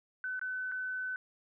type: tone with dropouts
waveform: sine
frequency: 1511 Hz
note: F#6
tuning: 36 cents sharp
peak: -34 dBFS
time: 0.24-1.16 s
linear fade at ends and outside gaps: 1 ms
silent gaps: 0.394-0.414 / 0.716-0.72 s
effects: none